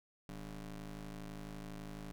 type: ring-modulated tone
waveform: 25% pulse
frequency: 106 Hz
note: G#2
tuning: 36 cents sharp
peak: -38 dBFS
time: 0.29-2.12 s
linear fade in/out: 0 ms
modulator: 79 Hz
effects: none